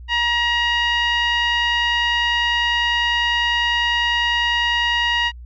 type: tone with low-pass filter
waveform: 10% pulse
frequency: 950 Hz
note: A#5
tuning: 33 cents sharp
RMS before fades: -19 dBFS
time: 0.08-5.32 s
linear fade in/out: 50 ms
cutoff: 2500 Hz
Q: 2.2
effects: added 60 Hz sine -34 dBFS peak until 5.45 s